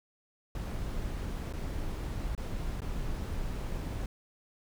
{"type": "noise with dropouts", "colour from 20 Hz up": "brown", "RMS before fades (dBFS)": -35, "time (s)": [0.55, 4.06], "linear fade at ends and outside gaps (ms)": 2, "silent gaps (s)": [[1.527, 1.535], [2.351, 2.377], [2.805, 2.818]], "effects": []}